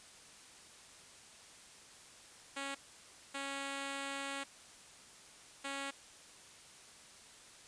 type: tone bursts at uneven times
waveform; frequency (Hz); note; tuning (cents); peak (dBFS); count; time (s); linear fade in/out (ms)
5% pulse; 276.3; C#4; -6; -28; 3; 2.56-2.75 / 3.34-4.44 / 5.64-5.91; 10
effects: white hiss -57 dBFS RMS until 7.67 s + resampled to 22050 Hz